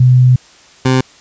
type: tone pair in turn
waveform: sine / 20% pulse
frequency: 126.4 / 129.8 Hz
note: B2 / C3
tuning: +41 / -13 cents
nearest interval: unison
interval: 46 cents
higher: second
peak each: -4 dBFS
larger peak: neither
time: 0-0.36 / 0.85-1.01 s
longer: first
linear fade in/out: 5 ms
effects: white hiss -43 dBFS RMS until 1.2 s + resampled to 16000 Hz